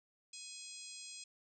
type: harmonic tone with a mistuned harmonic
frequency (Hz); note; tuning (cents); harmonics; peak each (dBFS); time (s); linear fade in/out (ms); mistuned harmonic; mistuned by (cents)
830.6; G#5; 0; 3 / 4 / 5 / 6 / 7 / 8 / 9 / 10; -56 / -57 / -56 / -54 / -60 / -56 / -55 / -55; 0.33-1.24; 5; 3; +22
effects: none